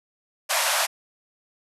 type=band-pass noise; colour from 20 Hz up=pink; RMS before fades=-23 dBFS; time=0.49-0.87 s; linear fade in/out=20 ms; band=560 to 13000 Hz; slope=96 dB/octave; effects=none